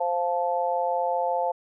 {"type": "harmonic tone", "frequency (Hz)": 174.61, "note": "F3", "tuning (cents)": 0, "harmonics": [3, 4, 5], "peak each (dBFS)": [-27, -27, -27], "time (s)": [0, 1.52], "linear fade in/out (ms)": 10, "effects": []}